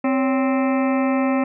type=harmonic tone with a mistuned harmonic; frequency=261.6 Hz; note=C4; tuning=in tune; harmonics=1 / 2 / 3 / 4 / 5 / 7 / 8 / 9 / 10; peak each=-18 / -24 / -28 / -30 / -32 / -35 / -36 / -37 / -38 dBFS; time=0.04-1.44 s; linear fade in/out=5 ms; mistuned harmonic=2; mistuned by=+110 cents; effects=none